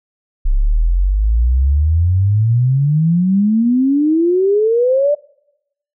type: exponential sweep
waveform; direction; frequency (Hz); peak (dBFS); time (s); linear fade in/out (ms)
sine; up; 32.13 to 597; -10; 0.45-5.15; 10
effects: noise-tail reverb RT60 0.8 s tail -23 dB re dry